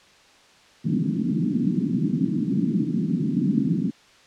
pink band-pass noise, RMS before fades -23 dBFS, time 0.84-3.91 s, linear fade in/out 20 ms, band 150 to 300 Hz, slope 48 dB/octave, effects white hiss -53 dBFS RMS until 4.26 s + low-pass 5000 Hz 12 dB/octave

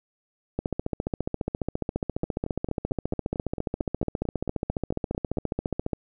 two click trains, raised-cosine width 2 ms, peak -17 / -13 dBFS, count 15 / 79, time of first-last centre 2.24-5.372 / 0.59-5.932 s, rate 4.47 / 14.6 Hz, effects none

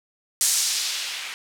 violet noise with low-pass filter sweep, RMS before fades -25 dBFS, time 0.41-1.34 s, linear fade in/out 0 ms, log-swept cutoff 8200 to 2200 Hz, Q 1.2, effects none

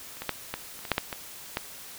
clicks, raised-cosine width 0.3 ms, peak -29 / -18 / -10 / -14 / -28 / -22 / -6 / -8 / -16 / -11 dBFS, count 10, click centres 0.169 / 0.22 / 0.293 / 0.54 / 0.791 / 0.852 / 0.917 / 0.981 / 1.128 / 1.571 s, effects white hiss -44 dBFS RMS until 1.98 s

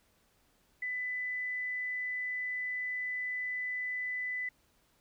sine tone, 1998 Hz, B6, 20 cents sharp, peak -33 dBFS, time 0.82-4.49 s, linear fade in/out 5 ms, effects pink hiss -70 dBFS RMS until 5 s

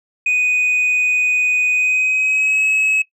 sine tone with pitch glide, 2489 to 2569 Hz, D#7 to E7, 0 to -45 cents, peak -11 dBFS, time 0.26-3.02 s, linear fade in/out 5 ms, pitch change +55 cents, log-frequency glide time 1.71-2.65 s, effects noise-tail reverb RT60 0.1 s tail -19 dB re dry + tanh soft clip ceiling -12 dBFS

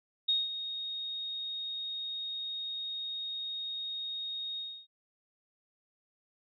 sine tone with ADSR envelope, 3729 Hz, A#7, in tune, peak -24 dBFS, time 0.28-4.87 s, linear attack 10 ms, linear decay 190 ms, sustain -11 dB, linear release 290 ms, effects none

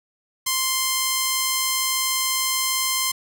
5% pulse tone, 1046.5 Hz, C6, in tune, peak -8 dBFS, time 0.46-3.12 s, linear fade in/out 10 ms, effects 7-bit

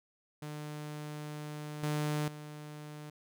sawtooth tone with level steps, 150 Hz, D3, 37 cents sharp, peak -36 / -27 / -40 dBFS, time 0.42-3.1 s, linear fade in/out 5 ms, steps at 1.83 / 2.28 s, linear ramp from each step 2 ms, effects none

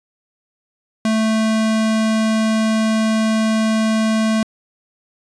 square tone, 220 Hz, A3, in tune, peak -15 dBFS, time 1.05-4.43 s, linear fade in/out 2 ms, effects resampled to 22050 Hz

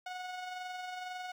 sawtooth tone with amplitude modulation, 732 Hz, F#5, 19 cents flat, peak -34 dBFS, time 0.06-1.32 s, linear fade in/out 5 ms, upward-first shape sine, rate 22 Hz, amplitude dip 35%, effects low-pass 5000 Hz 12 dB/octave + 11-bit

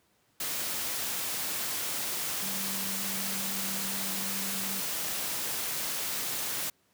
sine tone in noise, 194 Hz, G3, 18 cents flat, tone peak -40 dBFS, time 2.42-4.8 s, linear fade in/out 5 ms, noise white, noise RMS -33 dBFS, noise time 0.4-6.7 s, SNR -10 dB, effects pink hiss -69 dBFS RMS until 6.93 s + high-pass 100 Hz 12 dB/octave

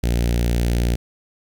sawtooth tone with notch filter, 59 Hz, A#1, 22 cents sharp, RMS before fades -19 dBFS, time 0.03-0.96 s, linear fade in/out 10 ms, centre 1100 Hz, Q 0.77, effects 9-bit

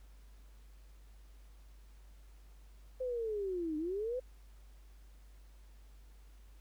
sine linear two-way sweep, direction down then up, 520 to 299.1 to 520 Hz, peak -34 dBFS, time 3-4.2 s, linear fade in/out 10 ms, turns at 3.77 s, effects added 50 Hz sine -54 dBFS peak until 6.6 s + pink hiss -69 dBFS RMS until 6.6 s

